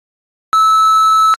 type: tone with quantisation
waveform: triangle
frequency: 1304 Hz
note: E6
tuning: 19 cents flat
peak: -5 dBFS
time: 0.53-1.34 s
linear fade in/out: 0 ms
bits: 5
effects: AAC 32 kbps